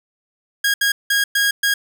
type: tone bursts at uneven times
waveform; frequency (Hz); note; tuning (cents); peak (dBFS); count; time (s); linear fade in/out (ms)
sawtooth; 1637; G#6; -25; -11; 5; 0.64-0.74 / 0.81-0.92 / 1.1-1.24 / 1.35-1.51 / 1.63-1.74; 5
effects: none